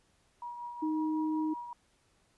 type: tone with tremolo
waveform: sine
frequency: 959 Hz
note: A#5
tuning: 49 cents sharp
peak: -37 dBFS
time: 0.42-1.73 s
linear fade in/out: 2 ms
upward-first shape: triangle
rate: 5.4 Hz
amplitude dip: 45%
type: tone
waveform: sine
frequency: 311.1 Hz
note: D#4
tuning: in tune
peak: -29 dBFS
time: 0.82-1.54 s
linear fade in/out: 10 ms
effects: pink hiss -70 dBFS RMS until 2.37 s + resampled to 24000 Hz